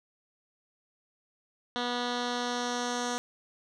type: tone with low-pass filter sweep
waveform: 10% pulse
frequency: 243.7 Hz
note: B3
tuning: 23 cents flat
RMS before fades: -32 dBFS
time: 1.76-3.18 s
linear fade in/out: 0 ms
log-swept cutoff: 3900 to 6600 Hz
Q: 2.3
effects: none